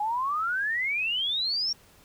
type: exponential sweep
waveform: sine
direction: up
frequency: 817 to 5610 Hz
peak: -25 dBFS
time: 0-1.73 s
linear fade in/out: 5 ms
effects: pink hiss -57 dBFS RMS until 2.04 s